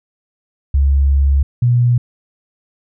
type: tone pair in turn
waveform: sine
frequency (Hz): 69.3 / 121.46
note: C#2 / B2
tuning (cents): 0 / -28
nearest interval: minor seventh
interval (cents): 972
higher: second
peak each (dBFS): -9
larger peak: neither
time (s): 0.74-1.43 / 1.62-1.98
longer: first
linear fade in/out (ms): 5
effects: none